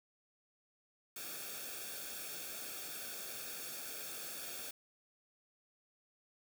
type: noise with comb filter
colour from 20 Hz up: white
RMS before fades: -45 dBFS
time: 1.16-4.71 s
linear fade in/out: 5 ms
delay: 1 ms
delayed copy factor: -0.7
effects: none